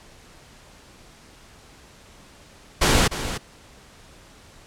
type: noise with echo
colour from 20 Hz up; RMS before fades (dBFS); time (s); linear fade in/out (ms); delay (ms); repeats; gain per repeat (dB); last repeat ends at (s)
pink; -17; 2.81-3.08; 10; 300; 1; -11; 3.38
effects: pink hiss -49 dBFS RMS until 4.66 s + low-pass 9000 Hz 12 dB/octave